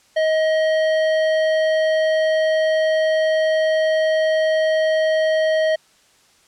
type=tone with hard clipping; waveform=triangle; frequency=631 Hz; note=D#5; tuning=24 cents sharp; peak=-17 dBFS; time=0.16-5.76 s; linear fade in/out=10 ms; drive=15 dB; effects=white hiss -55 dBFS RMS until 6.47 s + low-pass 8000 Hz 12 dB/octave